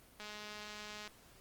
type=click train; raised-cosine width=0.2 ms; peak=-30 dBFS; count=185; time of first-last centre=0.2-1.076 s; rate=210 Hz; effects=pink hiss -62 dBFS RMS until 1.4 s + Opus 24 kbps